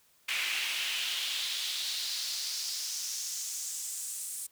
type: noise with high-pass filter sweep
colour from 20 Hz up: brown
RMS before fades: -35 dBFS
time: 0.28-4.47 s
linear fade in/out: 10 ms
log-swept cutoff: 2400 to 8900 Hz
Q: 2.7
effects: white hiss -66 dBFS RMS until 4.51 s